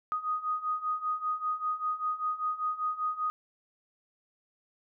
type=beating tone pair; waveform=sine; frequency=1242 / 1247.1 Hz; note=D#6 / D#6; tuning=-3 / +4 cents; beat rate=5.1 Hz; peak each=-34 / -31 dBFS; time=0.12-3.3 s; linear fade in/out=0 ms; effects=none